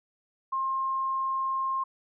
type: tone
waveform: sine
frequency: 1064 Hz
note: C6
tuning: 29 cents sharp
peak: -26 dBFS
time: 0.52-1.84 s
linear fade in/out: 10 ms
effects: none